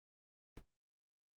brown noise with exponential decay, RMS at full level -41 dBFS, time 0.57-0.65 s, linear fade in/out 0 ms, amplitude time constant 17 ms, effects Opus 24 kbps

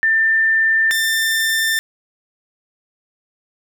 sine / sawtooth tone pair in turn, 1789 / 1789 Hz, A6 / A6, +28 / +28 cents, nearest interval unison, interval 0 cents, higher neither, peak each -12 dBFS, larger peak neither, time 0.03-0.91 / 0.91-1.79 s, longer neither, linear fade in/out 0 ms, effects none

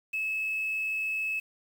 sine tone with quantisation, 2593 Hz, E7, 29 cents flat, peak -28 dBFS, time 0.13-1.4 s, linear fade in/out 10 ms, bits 8, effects none

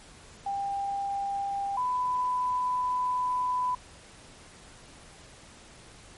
sine tone pair in turn, 796 / 998.9 Hz, G5 / B5, +26 / +19 cents, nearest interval major third, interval 393 cents, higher second, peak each -28 / -25 dBFS, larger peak second, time 0.46-1.77 / 1.77-3.75 s, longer second, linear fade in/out 5 ms, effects pink hiss -51 dBFS RMS until 6.17 s + MP3 48 kbps

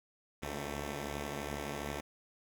5% pulse tone cluster, 69.5 / 72.2 / 222.8 Hz, C#2 / D2 / A3, +5 / -29 / +22 cents, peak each -34 / -28 / -33 dBFS, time 0.42-2.01 s, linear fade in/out 10 ms, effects none

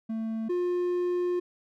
triangle tone pair in turn, 223 / 355.6 Hz, A3 / F4, +23 / +31 cents, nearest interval minor sixth, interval 808 cents, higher second, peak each -27 / -23 dBFS, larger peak second, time 0.09-0.49 / 0.49-1.4 s, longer second, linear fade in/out 10 ms, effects none

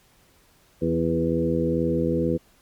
harmonic tone with a mistuned harmonic, 82.41 Hz, E2, in tune, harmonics 1 / 2 / 3 / 4 / 5 / 6, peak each -32 / -26 / -27 / -26 / -30 / -26 dBFS, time 0.81-2.38 s, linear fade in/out 20 ms, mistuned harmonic 4, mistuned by +21 cents, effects pink hiss -59 dBFS RMS until 2.61 s + MP3 96 kbps

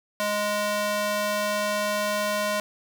square tone with high-pass filter, 207.7 Hz, G#3, in tune, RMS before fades -26 dBFS, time 0.2-2.6 s, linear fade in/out 0 ms, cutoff 580 Hz, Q 1, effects none

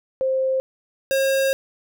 sine / square tone pair in turn, 526 / 539.2 Hz, C5 / C#5, +9 / -48 cents, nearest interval unison, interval 43 cents, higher second, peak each -18 dBFS, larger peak neither, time 0.21-0.6 / 1.11-1.53 s, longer second, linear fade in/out 0 ms, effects none

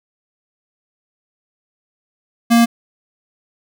square tone, 233.5 Hz, A#3, 3 cents sharp, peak -9 dBFS, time 2.5-2.66 s, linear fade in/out 20 ms, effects none

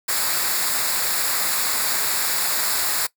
white noise with comb filter, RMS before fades -22 dBFS, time 0.08-3.07 s, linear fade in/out 10 ms, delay 0.33 ms, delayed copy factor -0.65, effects noise-tail reverb RT60 0.1 s tail -20 dB re dry

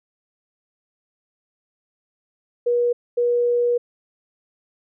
sine tone pair in turn, 481.5 / 481.5 Hz, B4 / B4, -44 / -44 cents, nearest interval unison, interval 0 cents, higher neither, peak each -16 dBFS, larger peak neither, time 2.66-2.93 / 3.17-3.78 s, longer second, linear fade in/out 10 ms, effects none

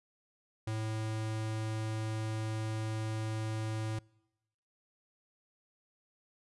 square tone, 109.7 Hz, A2, 5 cents flat, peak -34 dBFS, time 0.67-3.99 s, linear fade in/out 5 ms, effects noise-tail reverb RT60 1.0 s tail -26 dB re dry + resampled to 24000 Hz

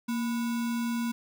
sine tone with sample-and-hold, 233.6 Hz, A#3, 4 cents sharp, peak -27 dBFS, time 0.08-1.12 s, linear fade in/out 10 ms, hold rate 1225 Hz, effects none

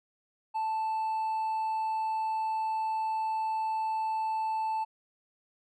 sine tone with hard clipping, 880 Hz, A5, in tune, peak -29 dBFS, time 0.54-4.85 s, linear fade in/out 20 ms, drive 2 dB, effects none

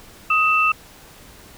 sine tone pair together, 1256 / 2666 Hz, D#6 / E7, +16 / +19 cents, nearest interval octave + minor second, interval 1303 cents, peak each -17 dBFS, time 0.3-0.72 s, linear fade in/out 5 ms, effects pink hiss -45 dBFS RMS until 1.57 s

